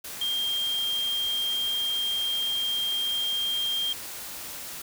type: tone in noise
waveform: sine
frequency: 3200 Hz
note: G7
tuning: 35 cents sharp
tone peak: -25 dBFS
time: 0.21-3.93 s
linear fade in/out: 5 ms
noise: white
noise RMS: -38 dBFS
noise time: 0.04-4.82 s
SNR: +10 dB
effects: none